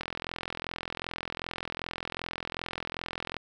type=click train; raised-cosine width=0.3 ms; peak=-17 dBFS; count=144; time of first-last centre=0.01-3.367 s; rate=42.6 Hz; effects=none